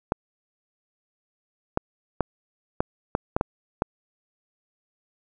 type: clicks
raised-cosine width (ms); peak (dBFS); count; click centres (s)
1; -7; 8; 0.121 / 1.774 / 2.207 / 2.805 / 3.151 / 3.365 / 3.411 / 3.821
effects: none